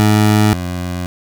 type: tone pair in turn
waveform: 20% pulse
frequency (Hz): 106.1 / 89.22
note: G#2 / F2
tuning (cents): +38 / +38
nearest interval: minor third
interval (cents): 300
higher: first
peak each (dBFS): -4 / -15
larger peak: first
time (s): 0-0.53 / 0.53-1.06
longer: neither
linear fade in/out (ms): 0
effects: 7-bit